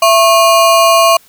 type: ring-modulated tone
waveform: square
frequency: 880 Hz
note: A5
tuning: in tune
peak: -3 dBFS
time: 0.02-1.17 s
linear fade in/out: 5 ms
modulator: 212 Hz
effects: white hiss -46 dBFS RMS until 1.28 s